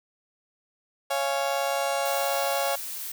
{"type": "chord", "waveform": "35% pulse", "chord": "Db major", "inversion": "none", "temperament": "just", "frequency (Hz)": [554.4, 693, 831.5], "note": ["Db5", "F5", "Ab5"], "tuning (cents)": [0, -14, 2], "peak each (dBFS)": [-26, -28, -29], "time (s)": [1.1, 2.76], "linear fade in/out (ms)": 10}
{"type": "noise", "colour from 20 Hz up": "blue", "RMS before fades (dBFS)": -35, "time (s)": [2.05, 3.12], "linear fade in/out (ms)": 5}
{"effects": []}